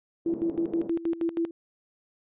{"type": "band-pass noise", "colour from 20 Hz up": "white", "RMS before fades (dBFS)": -39, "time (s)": [0.25, 0.91], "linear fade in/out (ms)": 50, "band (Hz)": [170, 450], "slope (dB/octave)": 24}
{"type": "tone with tremolo", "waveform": "sine", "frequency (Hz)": 334.1, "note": "E4", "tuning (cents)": 23, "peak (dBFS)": -23, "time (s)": [0.26, 1.51], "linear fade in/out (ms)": 2, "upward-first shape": "square", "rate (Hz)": 6.3, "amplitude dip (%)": 80}
{"effects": ["resampled to 8000 Hz"]}